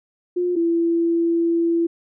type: tone pair in turn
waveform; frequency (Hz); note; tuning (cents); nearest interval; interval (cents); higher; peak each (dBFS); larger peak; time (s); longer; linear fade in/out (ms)
sine; 355.5 / 336.1; F4 / E4; +31 / +34; minor second; 97; first; -18 / -16; second; 0.36-0.56 / 0.56-1.87; second; 10
effects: none